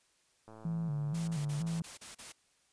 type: click train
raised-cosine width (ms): 1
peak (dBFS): -38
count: 147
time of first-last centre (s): 0.48-1.807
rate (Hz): 110
type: tone with vibrato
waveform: sine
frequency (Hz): 155.56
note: D#3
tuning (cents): 0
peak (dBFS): -32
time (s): 0.65-1.82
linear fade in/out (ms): 2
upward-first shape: square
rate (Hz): 2.1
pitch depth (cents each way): 110
type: noise bursts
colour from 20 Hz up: white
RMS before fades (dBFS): -47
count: 7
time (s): 1.14-2.324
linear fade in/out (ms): 10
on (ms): 140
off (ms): 34
effects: white hiss -71 dBFS RMS until 2.72 s + resampled to 22050 Hz